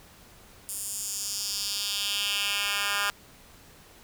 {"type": "tone with high-pass filter sweep", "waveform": "10% pulse", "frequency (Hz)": 202.5, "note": "G#3", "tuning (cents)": -43, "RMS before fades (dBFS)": -30, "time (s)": [0.69, 3.1], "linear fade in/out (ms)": 0, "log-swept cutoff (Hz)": [9200, 1600], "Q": 2.1, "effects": ["pink hiss -53 dBFS RMS until 4.03 s"]}